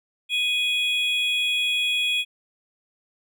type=tone pair together; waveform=triangle; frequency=2489 / 3338 Hz; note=D#7 / G#7; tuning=0 / +8 cents; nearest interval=perfect fourth; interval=508 cents; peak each=-22 dBFS; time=0.29-2.25 s; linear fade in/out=50 ms; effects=none